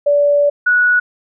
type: tone pair in turn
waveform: sine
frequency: 578 / 1467 Hz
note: D5 / F#6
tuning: -28 / -15 cents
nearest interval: octave + major third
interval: 1613 cents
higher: second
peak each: -9 dBFS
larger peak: neither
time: 0.06-0.5 / 0.66-1 s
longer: first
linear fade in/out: 10 ms
effects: none